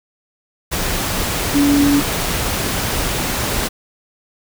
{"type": "tone in noise", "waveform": "sine", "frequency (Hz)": 285.6, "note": "D4", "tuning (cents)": -48, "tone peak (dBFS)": -11, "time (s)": [1.54, 2.01], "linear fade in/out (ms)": 20, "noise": "pink", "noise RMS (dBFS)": -20, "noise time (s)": [0.71, 3.69], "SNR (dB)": 6, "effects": []}